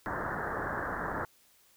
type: low-pass noise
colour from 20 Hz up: white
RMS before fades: -35 dBFS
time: 0.06-1.25 s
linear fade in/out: 0 ms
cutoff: 1800 Hz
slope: 96 dB/octave
effects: white hiss -64 dBFS RMS until 1.76 s